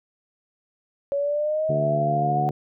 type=linear sweep; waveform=sine; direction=up; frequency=558 to 740 Hz; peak=-21 dBFS; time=1.12-2.49 s; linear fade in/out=0 ms
type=harmonic tone; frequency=73.42 Hz; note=D2; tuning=in tune; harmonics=2 / 3 / 4 / 5 / 6 / 7 / 8 / 9 / 10; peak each=-25 / -33 / -35 / -33 / -35 / -42 / -42 / -44 / -41 dBFS; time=1.69-2.51 s; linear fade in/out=5 ms
effects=none